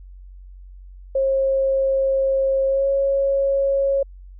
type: tone with pitch glide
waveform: sine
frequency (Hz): 538 to 549.6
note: C5 to C#5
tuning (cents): +48 to -15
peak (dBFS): -16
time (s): 1.15-4.03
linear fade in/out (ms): 5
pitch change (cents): +37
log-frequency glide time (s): 2.67-2.87
effects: added 46 Hz sine -38 dBFS peak until 4.39 s